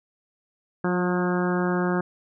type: harmonic tone with a mistuned harmonic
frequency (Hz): 179.6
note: F3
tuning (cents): +49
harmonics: 1 / 2 / 3 / 4 / 5 / 6 / 7 / 8 / 9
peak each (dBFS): -24 / -26 / -33 / -34 / -35 / -36 / -35 / -35 / -35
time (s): 0.84-2.01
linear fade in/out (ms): 5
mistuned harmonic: 2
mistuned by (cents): -18
effects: none